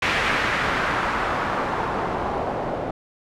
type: noise with low-pass filter sweep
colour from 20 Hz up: white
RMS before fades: -24 dBFS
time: 0.02-2.91 s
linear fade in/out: 5 ms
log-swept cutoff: 2200 to 630 Hz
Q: 1.4
effects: none